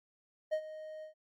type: tone with ADSR envelope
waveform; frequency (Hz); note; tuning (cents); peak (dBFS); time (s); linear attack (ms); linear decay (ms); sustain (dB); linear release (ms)
triangle; 622.3; D#5; 0; -26; 0.51-1.14; 22; 73; -15; 110
effects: AAC 64 kbps